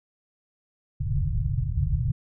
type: low-pass noise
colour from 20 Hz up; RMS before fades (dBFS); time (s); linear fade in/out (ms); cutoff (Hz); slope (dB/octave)
white; -25; 1-2.12; 10; 150; 96
effects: none